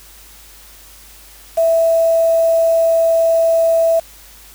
sine tone with quantisation, 659.3 Hz, E5, in tune, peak -10 dBFS, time 1.57-4 s, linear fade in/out 10 ms, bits 5, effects added 50 Hz sine -45 dBFS peak until 4.54 s + white hiss -42 dBFS RMS until 4.54 s

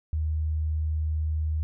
sine tone, 77.78 Hz, D#2, in tune, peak -24 dBFS, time 0.13-1.63 s, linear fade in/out 0 ms, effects none

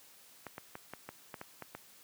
clicks, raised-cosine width 0.5 ms, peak -27 dBFS, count 9, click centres 0.467 / 0.581 / 0.754 / 0.936 / 1.09 / 1.342 / 1.414 / 1.623 / 1.75 s, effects white hiss -59 dBFS RMS until 2.03 s + high-pass 100 Hz 12 dB/octave

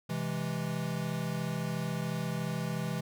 square chord, C augmented, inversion none, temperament equal, 130.81 / 164.81 / 207.7 Hz, C3 / E3 / G#3, 0 / 0 / 0 cents, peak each -38 / -35 / -39 dBFS, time 0.09-3.01 s, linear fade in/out 10 ms, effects none

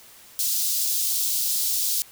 white high-pass noise, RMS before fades -24 dBFS, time 0.39-2.02 s, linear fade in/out 0 ms, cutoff 3900 Hz, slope 24 dB/octave, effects white hiss -49 dBFS RMS until 2.11 s

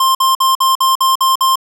square tone bursts, 1054 Hz, C6, 12 cents sharp, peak -10 dBFS, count 8, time 0-1.557 s, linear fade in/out 5 ms, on 150 ms, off 51 ms, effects none

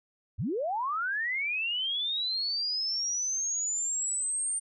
sine linear sweep, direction up, 65.41 to 8870 Hz, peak -28 dBFS, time 0.38-4.6 s, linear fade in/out 20 ms, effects none

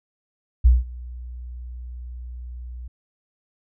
sine tone with ADSR envelope, 61 Hz, B1, 21 cents flat, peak -8 dBFS, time 0.64-2.88 s, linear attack 17 ms, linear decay 180 ms, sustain -24 dB, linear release 7 ms, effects none

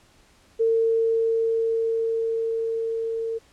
sine tone with level ramp, 453.4 Hz, A#4, 48 cents flat, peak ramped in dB -17 to -25 dBFS, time 0.59-3.39 s, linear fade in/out 20 ms, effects pink hiss -57 dBFS RMS until 3.52 s + low-pass 9000 Hz 12 dB/octave

